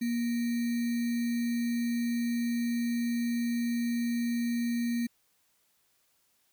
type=tone with sample-and-hold; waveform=sine; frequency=236.8 Hz; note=A#3; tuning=27 cents sharp; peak=-27 dBFS; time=0.01-5.07 s; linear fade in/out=10 ms; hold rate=2100 Hz; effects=white hiss -71 dBFS RMS until 6.52 s